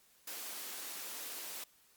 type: high-pass noise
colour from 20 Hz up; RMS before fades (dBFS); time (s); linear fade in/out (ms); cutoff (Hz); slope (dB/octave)
white; -44; 0.27-1.64; 5; 230; 24
effects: white hiss -67 dBFS RMS until 1.96 s + Opus 48 kbps